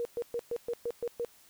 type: tone bursts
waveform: sine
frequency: 474.1 Hz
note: A#4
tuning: 29 cents sharp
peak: -30 dBFS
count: 8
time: 0-1.248 s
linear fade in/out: 0 ms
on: 51 ms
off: 120 ms
effects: white hiss -60 dBFS RMS until 1.49 s